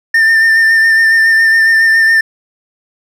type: tone with vibrato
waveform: triangle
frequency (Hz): 1800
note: A6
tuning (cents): +39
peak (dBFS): -4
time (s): 0.14-2.21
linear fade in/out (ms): 5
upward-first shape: sine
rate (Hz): 7.2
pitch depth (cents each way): 25
effects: none